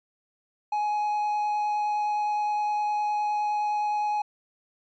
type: tone with vibrato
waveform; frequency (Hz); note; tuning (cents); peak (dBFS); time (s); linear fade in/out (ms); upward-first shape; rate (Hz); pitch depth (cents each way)
triangle; 838; G#5; +15; -22; 0.72-4.22; 5; triangle; 9.7; 8
effects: resampled to 16000 Hz